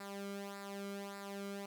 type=tone with flanger; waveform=sawtooth; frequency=199.2 Hz; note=G3; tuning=28 cents sharp; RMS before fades=-45 dBFS; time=0-1.66 s; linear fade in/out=5 ms; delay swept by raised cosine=0.32 to 1.14 ms; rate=1.7 Hz; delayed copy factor=-0.7; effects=none